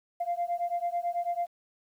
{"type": "beating tone pair", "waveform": "sine", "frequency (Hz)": [691, 700.1], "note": ["F5", "F5"], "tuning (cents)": [-19, 4], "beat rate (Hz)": 9.1, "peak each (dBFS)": -30, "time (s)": [0.2, 1.47], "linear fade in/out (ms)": 10, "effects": ["tanh soft clip ceiling -23 dBFS", "10-bit"]}